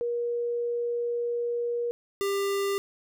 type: tone pair in turn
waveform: sine / square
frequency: 476 / 397.4 Hz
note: A#4 / G4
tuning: +36 / +24 cents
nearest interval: minor third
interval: 312 cents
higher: first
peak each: -26 dBFS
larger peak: neither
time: 0.01-1.91 / 2.21-2.78 s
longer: first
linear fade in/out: 0 ms
effects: none